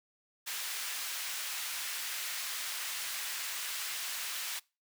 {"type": "high-pass noise", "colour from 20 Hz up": "pink", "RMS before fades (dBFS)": -38, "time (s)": [0.46, 4.6], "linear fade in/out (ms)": 20, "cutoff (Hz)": 1800, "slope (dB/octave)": 12, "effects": ["noise-tail reverb RT60 0.3 s tail -24 dB re dry"]}